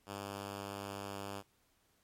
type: tone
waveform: 5% pulse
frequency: 99.8 Hz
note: G2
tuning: 32 cents sharp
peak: -30 dBFS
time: 0.06-1.43 s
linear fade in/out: 50 ms
effects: pink hiss -73 dBFS RMS until 2.03 s + MP3 64 kbps